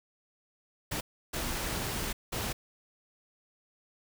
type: noise bursts at uneven times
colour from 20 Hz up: pink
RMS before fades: -34 dBFS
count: 3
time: 0.91-1.01 / 1.33-2.13 / 2.32-2.53 s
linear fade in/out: 10 ms
effects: none